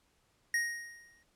square tone with exponential decay, 1872 Hz, A#6, 7 cents sharp, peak -27 dBFS, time 0.54-1.23 s, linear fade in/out 2 ms, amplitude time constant 150 ms, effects pink hiss -72 dBFS RMS until 1.35 s + low-pass 11000 Hz 12 dB/octave

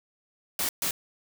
white noise bursts at uneven times, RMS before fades -28 dBFS, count 2, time 0.59-0.69 / 0.82-0.91 s, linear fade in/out 2 ms, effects none

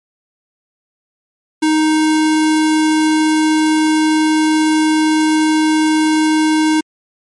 square tone, 311.5 Hz, D#4, 2 cents sharp, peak -11 dBFS, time 1.62-6.81 s, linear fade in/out 10 ms, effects MP3 48 kbps

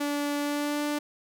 sawtooth tone with pitch glide, 289.4 to 294.5 Hz, D4 to D4, -25 to +5 cents, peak -23 dBFS, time 0-0.99 s, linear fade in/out 10 ms, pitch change +30 cents, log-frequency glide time 0.39-0.83 s, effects none

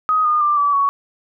sine tone with pitch steps, 1256 / 1220.2 / 1185.5 / 1151.8 / 1119 Hz, D#6 / D#6 / D6 / D6 / C#6, +16 / -34 / +16 / -34 / +16 cents, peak -13 dBFS, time 0.09-0.89 s, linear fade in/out 0 ms, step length 160 ms, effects none

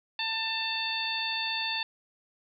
harmonic tone, 893 Hz, A5, 25 cents sharp, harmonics 1 / 2 / 3 / 4 / 5, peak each -37 / -37 / -34 / -34 / -35 dBFS, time 0.19-1.83 s, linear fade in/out 2 ms, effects none

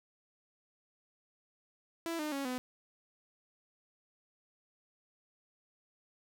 sawtooth tone with pitch steps, 332.9 / 303.5 / 276.7 / 252.3 Hz, E4 / D#4 / C#4 / B3, +17 / -43 / -3 / +37 cents, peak -31 dBFS, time 2.06-2.58 s, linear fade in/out 0 ms, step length 130 ms, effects none

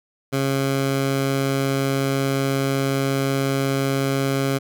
15% pulse tone, 136.5 Hz, C#3, 26 cents flat, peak -13 dBFS, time 0.32-4.59 s, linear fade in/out 20 ms, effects none

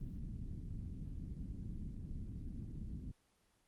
pink low-pass noise, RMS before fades -45 dBFS, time 0-3.12 s, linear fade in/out 10 ms, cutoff 240 Hz, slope 24 dB/octave, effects pink hiss -75 dBFS RMS until 3.67 s + Opus 24 kbps

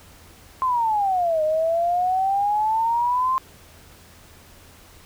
sine exponential two-way sweep, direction down then up, 1057 to 613 to 1057 Hz, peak -18 dBFS, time 0.62-3.38 s, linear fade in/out 0 ms, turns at 1.43 s, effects added 84 Hz sine -53 dBFS peak until 5.05 s + pink hiss -49 dBFS RMS until 5.05 s

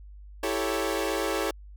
sawtooth chord, A dominant seventh, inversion second, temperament equal, 329.6 / 392 / 440 / 554.4 Hz, E4 / G4 / A4 / C#5, 0 / 0 / 0 / 0 cents, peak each -28 dBFS, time 0.43-1.51 s, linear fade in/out 5 ms, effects added 50 Hz sine -43 dBFS peak until 1.76 s

